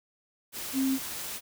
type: tone in noise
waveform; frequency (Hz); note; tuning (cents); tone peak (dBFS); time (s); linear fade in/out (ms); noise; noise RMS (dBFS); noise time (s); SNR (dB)
sine; 266.5; C4; +32; -24; 0.73-0.99; 50; white; -37; 0.52-1.41; +10
effects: none